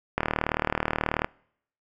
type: click train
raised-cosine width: 0.5 ms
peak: -8 dBFS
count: 42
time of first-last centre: 0.18-1.245 s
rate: 38.5 Hz
effects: noise-tail reverb RT60 0.7 s tail -26 dB re dry